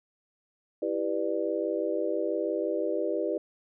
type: chord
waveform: sine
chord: E minor seventh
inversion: none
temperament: just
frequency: 329.6 / 395.6 / 494.4 / 593.3 Hz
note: E4 / G4 / B4 / D5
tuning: 0 / +16 / +2 / +18 cents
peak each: -32 dBFS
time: 0.82-3.38 s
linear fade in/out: 5 ms
effects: none